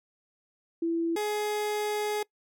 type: tone pair in turn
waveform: sine / 30% pulse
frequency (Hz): 333.3 / 419.9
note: E4 / G#4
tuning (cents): +19 / +19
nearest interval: major third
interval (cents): 400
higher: second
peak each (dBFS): -25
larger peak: neither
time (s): 0.82-1.16 / 1.16-2.23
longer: second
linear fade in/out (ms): 5
effects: noise-tail reverb RT60 0.1 s tail -23 dB re dry